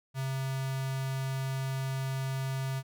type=tone with notch filter; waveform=square; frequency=133.5 Hz; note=C3; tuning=35 cents sharp; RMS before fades=-33 dBFS; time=0.14-2.83 s; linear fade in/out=50 ms; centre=360 Hz; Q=1.5; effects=none